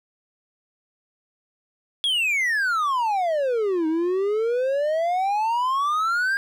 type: exponential two-way sweep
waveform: triangle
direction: down then up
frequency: 3399 to 311.1 to 1628 Hz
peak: -18 dBFS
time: 2.04-6.37 s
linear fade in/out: 0 ms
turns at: 3.87 s
effects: none